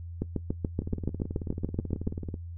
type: two click trains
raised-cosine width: 3 ms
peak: -15 / -22 dBFS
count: 14 / 29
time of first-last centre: 0.22-2.074 / 0.82-2.342 s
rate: 7.01 / 18.4 Hz
effects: noise-tail reverb RT60 0.1 s tail -18 dB re dry + added 85 Hz sine -37 dBFS peak until 2.57 s